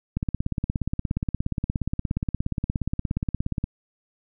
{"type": "click train", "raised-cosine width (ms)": 5, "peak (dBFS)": -12, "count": 60, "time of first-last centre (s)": [0.17, 3.641], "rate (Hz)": 17, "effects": []}